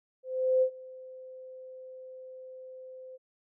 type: tone with ADSR envelope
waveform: sine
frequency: 516 Hz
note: C5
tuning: 24 cents flat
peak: -20 dBFS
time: 0.23-3.18 s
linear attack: 390 ms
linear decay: 80 ms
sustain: -23 dB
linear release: 29 ms
effects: none